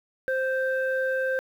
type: tone pair together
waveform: sine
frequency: 523.3 / 1567.2 Hz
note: C5 / G6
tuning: 0 / -1 cents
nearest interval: octave + perfect fifth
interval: 1899 cents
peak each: -24 / -27 dBFS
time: 0.28-1.39 s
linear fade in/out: 0 ms
effects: tanh soft clip ceiling -17 dBFS + 9-bit